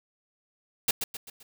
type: noise with echo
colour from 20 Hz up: white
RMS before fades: -23 dBFS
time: 0.88-0.91 s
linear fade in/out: 5 ms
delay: 130 ms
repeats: 4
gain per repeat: -7 dB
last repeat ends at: 1.43 s
effects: none

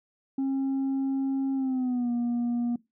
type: tone with pitch glide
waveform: sine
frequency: 270 to 239.2 Hz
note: C#4 to A#3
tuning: -45 to +45 cents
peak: -22 dBFS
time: 0.38-2.76 s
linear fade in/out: 5 ms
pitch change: -210 cents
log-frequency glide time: 1.54-2.11 s
effects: noise-tail reverb RT60 0.2 s tail -21 dB re dry + tanh soft clip ceiling -24 dBFS

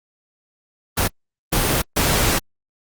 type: noise bursts at uneven times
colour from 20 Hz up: pink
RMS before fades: -18 dBFS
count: 3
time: 0.97-1.08 / 1.52-1.82 / 1.96-2.39 s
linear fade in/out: 10 ms
effects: Opus 24 kbps

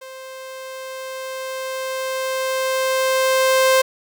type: tone with level ramp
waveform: sawtooth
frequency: 524 Hz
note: C5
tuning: 2 cents sharp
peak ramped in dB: -31 to -8 dBFS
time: 0.01-3.82 s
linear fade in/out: 10 ms
effects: none

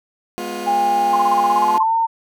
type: chord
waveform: 20% pulse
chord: F diminished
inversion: first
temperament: equal with one note detuned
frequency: 207.7 / 246.9 / 353.7 Hz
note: Ab3 / Cb4 / F4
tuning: 0 / 0 / +22 cents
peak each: -26 / -26 / -22 dBFS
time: 0.38-1.78 s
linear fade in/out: 0 ms
type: tone with pitch glide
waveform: sine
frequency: 810 to 909.2 Hz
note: G#5 to A#5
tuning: -43 to -43 cents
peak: -14 dBFS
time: 0.66-2.07 s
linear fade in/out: 20 ms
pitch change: +200 cents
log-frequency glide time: 1.47-1.94 s
type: tone bursts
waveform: sine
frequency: 1046.5 Hz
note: C6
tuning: in tune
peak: -15 dBFS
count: 12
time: 1.13-1.832 s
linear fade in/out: 5 ms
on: 31 ms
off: 30 ms
effects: none

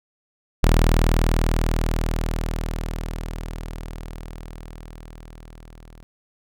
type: tone with level ramp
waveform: sawtooth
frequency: 40.11 Hz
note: E1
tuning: 47 cents flat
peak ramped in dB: -9 to -39 dBFS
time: 0.63-6.03 s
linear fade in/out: 0 ms
effects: none

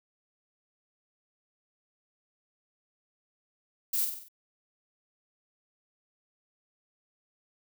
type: noise with echo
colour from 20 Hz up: violet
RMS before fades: -29 dBFS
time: 3.93-4.05 s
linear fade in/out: 5 ms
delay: 47 ms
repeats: 5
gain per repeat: -5 dB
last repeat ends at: 4.285 s
effects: none

